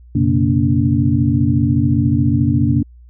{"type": "tone cluster", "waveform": "sine", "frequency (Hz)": [91.7, 122.6, 136.7, 234.1, 288], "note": ["F#2", "B2", "C#3", "A#3", "D4"], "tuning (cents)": [-15, -12, -24, 8, -34], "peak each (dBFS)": -18, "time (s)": [0.15, 2.83], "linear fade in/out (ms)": 5, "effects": ["added 60 Hz sine -39 dBFS peak until 3.09 s"]}